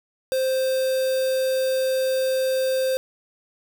triangle tone with quantisation, 523 Hz, C5, 1 cent flat, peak -18 dBFS, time 0.32-2.97 s, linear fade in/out 0 ms, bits 5, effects none

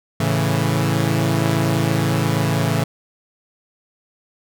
sawtooth chord, A major, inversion none, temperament equal, 110 / 138.59 / 164.81 Hz, A2 / C#3 / E3, 0 / 0 / 0 cents, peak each -17 dBFS, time 0.2-2.84 s, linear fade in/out 5 ms, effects none

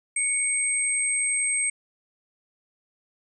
sine tone pair together, 2231 / 8370 Hz, C#7 / C9, +11 / 0 cents, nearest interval octave + major seventh, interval 2289 cents, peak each -28 / -23 dBFS, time 0.16-1.7 s, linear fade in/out 5 ms, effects none

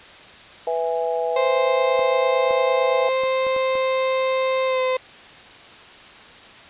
harmonic tone, 164.81 Hz, E3, in tune, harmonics 3 / 4 / 5, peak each -23 / -25 / -27 dBFS, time 0.67-3.09 s, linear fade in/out 2 ms
35% pulse tone with pitch glide, 523.3 to 514.6 Hz, C5 to C5, 0 to -29 cents, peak -17 dBFS, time 1.36-4.97 s, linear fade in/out 5 ms, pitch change -29 cents, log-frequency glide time 4.66-4.8 s
clicks, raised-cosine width 1 ms, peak -22 dBFS, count 6, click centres 1.993 / 2.509 / 3.236 / 3.467 / 3.564 / 3.754 s
effects white hiss -43 dBFS RMS until 6.69 s + resampled to 8000 Hz

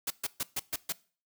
white noise bursts, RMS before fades -32 dBFS, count 6, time 0.07-0.924 s, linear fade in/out 5 ms, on 34 ms, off 130 ms, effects noise-tail reverb RT60 0.4 s tail -21 dB re dry

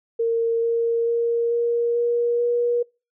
sine tone with pitch steps, 460 / 463.7 / 467.5 / 471.3 / 475.1 / 479 Hz, A#4 / A#4 / A#4 / A#4 / A#4 / A#4, -23 / -9 / +5 / +19 / +33 / +47 cents, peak -18 dBFS, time 0.19-2.83 s, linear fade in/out 10 ms, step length 440 ms, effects noise-tail reverb RT60 0.3 s tail -26 dB re dry

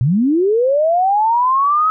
sine linear sweep, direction up, 111.9 to 1285 Hz, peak -11 dBFS, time 0.01-1.9 s, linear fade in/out 0 ms, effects none

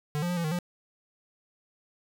square tone with pitch steps, 149 / 175 / 177.6 / 169.6 / 154.8 / 176.2 Hz, D3 / F3 / F3 / E3 / D#3 / F3, +25 / +4 / +29 / +50 / -9 / +16 cents, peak -28 dBFS, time 0.15-0.588 s, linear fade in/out 0 ms, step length 73 ms, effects 11-bit

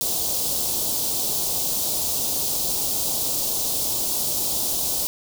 white band-stop noise, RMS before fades -24 dBFS, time 0.01-5.07 s, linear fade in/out 0 ms, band 860 to 3700 Hz, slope 24 dB/octave, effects none

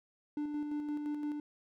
triangle tone with tremolo, 296.1 Hz, D4, 14 cents sharp, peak -31 dBFS, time 0.37-1.4 s, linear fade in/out 2 ms, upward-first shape square, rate 5.8 Hz, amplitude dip 35%, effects none

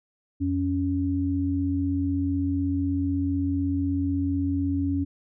sine tone pair together, 87.49 / 278.5 Hz, F2 / C#4, +4 / +8 cents, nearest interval octave + minor sixth, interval 2004 cents, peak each -27 / -24 dBFS, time 0.4-5.05 s, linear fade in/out 20 ms, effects none

